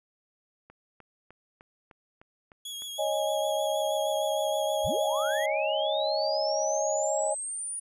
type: click train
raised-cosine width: 0.5 ms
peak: -35 dBFS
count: 8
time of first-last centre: 0.7-2.821 s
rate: 3.3 Hz
type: tone with vibrato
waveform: sawtooth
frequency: 3322 Hz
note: G#7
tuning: in tune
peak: -33 dBFS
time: 2.65-5.46 s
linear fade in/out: 5 ms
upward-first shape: sine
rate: 6.4 Hz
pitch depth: 28 cents each way
type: chord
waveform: sine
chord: C# suspended second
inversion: none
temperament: equal with one note detuned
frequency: 554.4 / 622.3 / 826.3 Hz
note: C#5 / D#5 / G#5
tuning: 0 / 0 / -9 cents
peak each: -31 / -28 / -32 dBFS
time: 2.98-7.35 s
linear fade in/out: 20 ms
type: linear sweep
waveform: sine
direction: up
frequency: 30.87 to 9670 Hz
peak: -32 dBFS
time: 4.84-7.8 s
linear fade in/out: 10 ms
effects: resampled to 32000 Hz